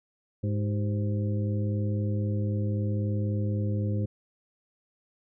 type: harmonic tone with a mistuned harmonic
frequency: 103.83 Hz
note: G#2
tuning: in tune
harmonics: 1 / 2 / 3 / 4 / 5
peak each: -26 / -33 / -38 / -41 / -40 dBFS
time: 0.43-4.06 s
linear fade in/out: 10 ms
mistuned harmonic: 4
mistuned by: -99 cents
effects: none